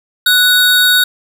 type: tone pair together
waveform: square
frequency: 1480 / 3764 Hz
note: F#6 / A#7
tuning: 0 / +16 cents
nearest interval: octave + major third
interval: 1616 cents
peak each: -11 dBFS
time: 0.26-1.04 s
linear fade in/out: 5 ms
effects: none